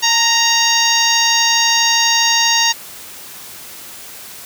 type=harmonic tone with a mistuned harmonic; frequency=932.3 Hz; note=A#5; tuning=in tune; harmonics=1 / 2 / 3 / 4 / 5 / 6 / 7; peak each=-19 / -19 / -19 / -19 / -19 / -19 / -19 dBFS; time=0.02-2.73 s; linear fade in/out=20 ms; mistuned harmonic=1; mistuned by=-28 cents; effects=white hiss -34 dBFS RMS until 4.45 s + high-pass 60 Hz 12 dB/octave